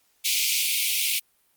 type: high-pass noise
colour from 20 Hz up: pink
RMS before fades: -24 dBFS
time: 0.24-1.2 s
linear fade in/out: 20 ms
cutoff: 2200 Hz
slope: 96 dB/octave
effects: white hiss -66 dBFS RMS until 1.56 s + Opus 48 kbps